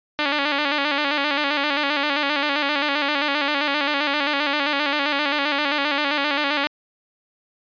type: tone with vibrato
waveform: 5% pulse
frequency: 289 Hz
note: D4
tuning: 28 cents flat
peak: -8 dBFS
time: 0.19-6.67 s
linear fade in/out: 0 ms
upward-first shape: square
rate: 7.6 Hz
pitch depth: 59 cents each way
effects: resampled to 11025 Hz